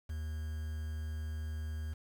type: tone with quantisation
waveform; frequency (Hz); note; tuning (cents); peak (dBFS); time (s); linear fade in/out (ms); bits
triangle; 77.78; D#2; 0; -34; 0.09-1.94; 10; 9
effects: none